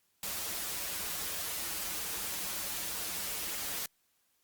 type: noise with comb filter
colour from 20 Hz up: white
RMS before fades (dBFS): -37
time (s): 0.23-3.86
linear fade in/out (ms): 2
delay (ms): 7.8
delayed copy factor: -0.8
effects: white hiss -74 dBFS RMS until 4.43 s + Opus 48 kbps